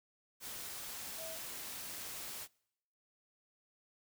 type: tone in noise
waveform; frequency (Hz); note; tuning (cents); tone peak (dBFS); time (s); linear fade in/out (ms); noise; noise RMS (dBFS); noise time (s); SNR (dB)
sine; 647; E5; -32; -46; 1.17-1.38; 50; white; -45; 0.4-2.48; -4
effects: noise-tail reverb RT60 0.8 s tail -26 dB re dry

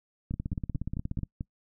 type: two click trains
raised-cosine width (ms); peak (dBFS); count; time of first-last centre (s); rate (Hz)
5; -20 / -21; 16 / 6; 0.34-1.233 / 0.31-1.409; 16.8 / 4.55
effects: noise-tail reverb RT60 0.1 s tail -24 dB re dry

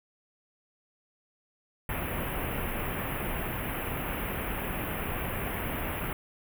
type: band-stop noise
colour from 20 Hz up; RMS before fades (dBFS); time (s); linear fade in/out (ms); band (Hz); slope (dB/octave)
pink; -33; 1.89-6.13; 2; 2900 to 11000; 48
effects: none

